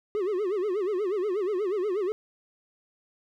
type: tone with vibrato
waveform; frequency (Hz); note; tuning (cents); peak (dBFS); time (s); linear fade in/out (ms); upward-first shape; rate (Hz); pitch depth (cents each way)
triangle; 392; G4; 0; -23; 0.15-2.12; 0; sine; 8.3; 180
effects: none